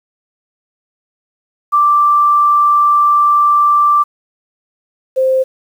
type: tone pair in turn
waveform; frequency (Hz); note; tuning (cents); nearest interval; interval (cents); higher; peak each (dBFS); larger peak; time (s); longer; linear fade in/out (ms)
sine; 1174.7 / 523.3; D6 / C5; 0 / 0; octave + major second; 1400; first; -7 / -9; first; 1.72-4.04 / 5.16-5.44; first; 20
effects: 7-bit